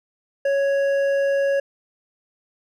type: tone with hard clipping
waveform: sine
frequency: 555 Hz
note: C#5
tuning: 2 cents sharp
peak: -19 dBFS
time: 0.45-1.6 s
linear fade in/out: 5 ms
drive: 7 dB
effects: none